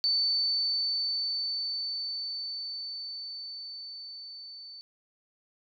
sine tone with level ramp, 4523 Hz, C#8, 34 cents sharp, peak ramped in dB -23 to -43 dBFS, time 0.04-4.81 s, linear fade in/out 0 ms, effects none

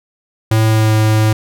square tone with pitch glide, 110.4 to 108.75 Hz, A2 to A2, +6 to -20 cents, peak -10 dBFS, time 0.51-1.33 s, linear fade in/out 5 ms, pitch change -26 cents, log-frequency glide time 0.65-0.94 s, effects none

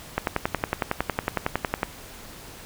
click train, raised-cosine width 0.5 ms, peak -7 dBFS, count 19, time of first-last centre 0.18-1.831 s, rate 10.9 Hz, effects pink hiss -43 dBFS RMS until 2.65 s

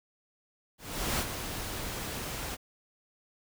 pink noise with ADSR envelope, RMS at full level -29 dBFS, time 0.78-2.57 s, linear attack 410 ms, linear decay 56 ms, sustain -8 dB, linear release 30 ms, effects none

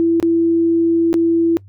sine tone with dropouts, 333.3 Hz, E4, 19 cents sharp, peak -11 dBFS, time 0-1.57 s, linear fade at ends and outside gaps 0 ms, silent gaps 0.2-0.227 / 1.13-1.141 s, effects noise-tail reverb RT60 0.1 s tail -22 dB re dry + added 98 Hz sine -39 dBFS peak until 1.68 s

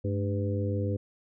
harmonic tone with a mistuned harmonic, 100 Hz, G2, 35 cents sharp, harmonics 1 / 2 / 3 / 4 / 5, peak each -28 / -36 / -36 / -38 / -35 dBFS, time 0.04-0.97 s, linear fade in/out 10 ms, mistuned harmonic 2, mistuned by +110 cents, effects none

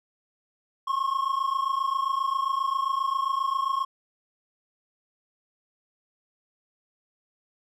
triangle tone pair together, 1066.5 / 1094 Hz, C6 / C#6, +33 / -23 cents, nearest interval unison, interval 44 cents, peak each -25 dBFS, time 0.87-3.85 s, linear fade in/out 10 ms, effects none

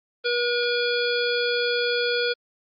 harmonic tone, 481.8 Hz, B4, 43 cents flat, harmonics 1 / 3 / 5 / 7 / 9 / 10, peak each -24 / -27 / -32 / -30 / -32 / -34 dBFS, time 0.24-2.34 s, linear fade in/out 20 ms, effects Opus 24 kbps

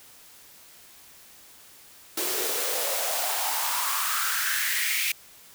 white noise with high-pass filter sweep, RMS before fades -27 dBFS, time 2.17-5.12 s, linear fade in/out 5 ms, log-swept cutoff 340 to 2400 Hz, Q 4.9, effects white hiss -51 dBFS RMS until 5.54 s

